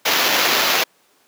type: noise with sample-and-hold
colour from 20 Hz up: white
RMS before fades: -17 dBFS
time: 0.05-0.84 s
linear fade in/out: 10 ms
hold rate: 8820 Hz
effects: pink hiss -57 dBFS RMS until 1.27 s + high-pass 300 Hz 12 dB/octave